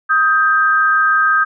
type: tone pair together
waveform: sine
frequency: 1255 / 1581.2 Hz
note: D#6 / G6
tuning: +15 / +15 cents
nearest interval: major third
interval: 400 cents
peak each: -13 dBFS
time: 0.09-1.45 s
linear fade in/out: 20 ms
effects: none